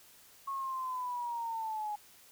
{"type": "linear sweep", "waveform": "sine", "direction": "down", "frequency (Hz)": [1100, 830.6], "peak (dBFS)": -34, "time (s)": [0.47, 1.96], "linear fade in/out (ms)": 10, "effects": ["white hiss -59 dBFS RMS until 2.31 s"]}